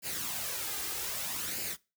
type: noise with flanger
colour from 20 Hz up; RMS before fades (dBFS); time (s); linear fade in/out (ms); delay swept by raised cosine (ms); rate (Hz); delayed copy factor
white; -36; 0.02-1.77; 50; 0.42 to 2.52; 0.63; +0.55
effects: noise-tail reverb RT60 0.3 s tail -23 dB re dry + high-pass 60 Hz 12 dB/octave